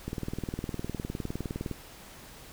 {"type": "click train", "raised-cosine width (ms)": 3, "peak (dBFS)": -20, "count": 33, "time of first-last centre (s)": [0.08, 1.713], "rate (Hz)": 19.6, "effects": ["pink hiss -49 dBFS RMS until 2.52 s"]}